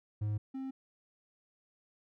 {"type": "tone pair in turn", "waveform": "triangle", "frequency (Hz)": [105.4, 265.6], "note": ["G#2", "C4"], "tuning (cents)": [26, 26], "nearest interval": "octave + major third", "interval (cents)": 1600, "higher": "second", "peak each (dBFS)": [-29, -35], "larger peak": "first", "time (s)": [[0.21, 0.38], [0.54, 0.71]], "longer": "neither", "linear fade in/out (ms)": 10, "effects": []}